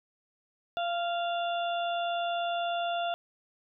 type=harmonic tone with a mistuned harmonic; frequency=696 Hz; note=F5; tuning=6 cents flat; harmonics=1 / 2 / 4 / 5; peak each=-29 / -38 / -41 / -40 dBFS; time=0.77-3.14 s; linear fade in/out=0 ms; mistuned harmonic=1; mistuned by=-17 cents; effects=none